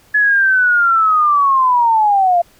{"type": "linear sweep", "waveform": "sine", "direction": "down", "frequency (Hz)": [1710, 678], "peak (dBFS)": -9, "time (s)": [0.14, 2.42], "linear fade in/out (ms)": 10, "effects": ["pink hiss -50 dBFS RMS until 2.59 s"]}